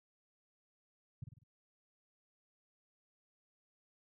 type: tone with echo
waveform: sine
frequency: 123.47 Hz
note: B2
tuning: in tune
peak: -39 dBFS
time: 1.22-1.24 s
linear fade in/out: 5 ms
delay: 49 ms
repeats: 4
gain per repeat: -6 dB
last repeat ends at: 1.436 s
effects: none